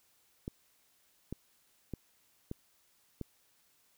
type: clicks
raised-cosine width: 3 ms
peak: -25 dBFS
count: 5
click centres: 0.479 / 1.326 / 1.937 / 2.514 / 3.213 s
effects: white hiss -70 dBFS RMS until 3.97 s